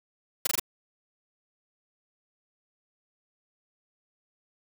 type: noise bursts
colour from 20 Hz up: white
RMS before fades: -25 dBFS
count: 4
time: 0.45-0.597 s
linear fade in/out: 5 ms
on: 21 ms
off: 21 ms
effects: none